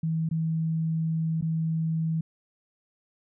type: tone with dropouts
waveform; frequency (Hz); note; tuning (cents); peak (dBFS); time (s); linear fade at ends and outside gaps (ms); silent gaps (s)
sine; 161.4; E3; -36; -24; 0.03-2.21; 5; 0.29-0.311 / 1.412-1.423
effects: none